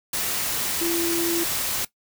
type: tone in noise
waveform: sine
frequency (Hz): 338.6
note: E4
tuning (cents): +46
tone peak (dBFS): -23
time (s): 0.81-1.44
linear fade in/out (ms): 5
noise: white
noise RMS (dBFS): -26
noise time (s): 0.13-1.85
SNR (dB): 0
effects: noise-tail reverb RT60 0.1 s tail -17 dB re dry